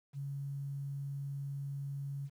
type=tone with quantisation; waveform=sine; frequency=139.8 Hz; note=C#3; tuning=15 cents sharp; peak=-37 dBFS; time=0.13-2.3 s; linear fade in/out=50 ms; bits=11; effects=none